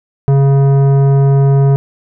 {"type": "tone with tanh clipping", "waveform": "sine", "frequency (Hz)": 138.1, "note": "C#3", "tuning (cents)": -6, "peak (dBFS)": -8, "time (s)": [0.28, 1.76], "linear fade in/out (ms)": 0, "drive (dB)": 13, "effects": []}